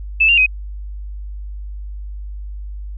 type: tone with pitch steps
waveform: sine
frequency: 2626 / 2779 / 2520 Hz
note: E7 / F7 / D#7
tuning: -7 / -9 / +21 cents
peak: -9 dBFS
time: 0.2-0.464 s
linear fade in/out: 10 ms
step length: 88 ms
effects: added 50 Hz sine -26 dBFS peak until 2.97 s